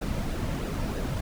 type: noise with flanger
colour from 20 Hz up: brown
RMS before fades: -30 dBFS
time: 0.01-1.21 s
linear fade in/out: 10 ms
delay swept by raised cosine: 0.9 to 2.7 ms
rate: 3.1 Hz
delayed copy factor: -0.5
effects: none